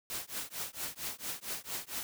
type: noise with tremolo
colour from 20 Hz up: white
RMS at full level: -36 dBFS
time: 0.1-2.03 s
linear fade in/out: 0 ms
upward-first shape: triangle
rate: 4.4 Hz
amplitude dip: 100%
effects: none